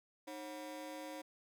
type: ring-modulated tone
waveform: 30% pulse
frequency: 425 Hz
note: G#4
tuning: 40 cents sharp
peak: -39 dBFS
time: 0.27-1.22 s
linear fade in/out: 10 ms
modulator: 117 Hz
effects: none